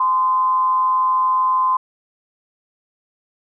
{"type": "tone with amplitude modulation", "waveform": "sine", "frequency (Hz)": 1031, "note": "C6", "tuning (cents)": -26, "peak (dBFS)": -12, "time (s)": [0, 1.77], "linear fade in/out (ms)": 5, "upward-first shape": "sine", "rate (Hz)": 187, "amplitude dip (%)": 40, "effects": []}